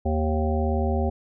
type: harmonic tone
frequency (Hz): 77.78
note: D#2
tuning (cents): 0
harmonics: 1 / 3 / 5 / 7 / 9 / 10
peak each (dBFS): -23 / -28 / -30 / -31 / -33 / -33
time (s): 0.05-1.1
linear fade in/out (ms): 10
effects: none